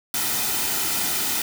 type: noise with comb filter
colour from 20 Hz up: white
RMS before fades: -24 dBFS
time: 0.14-1.42 s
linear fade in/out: 2 ms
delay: 1.8 ms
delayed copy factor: -0.5
effects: none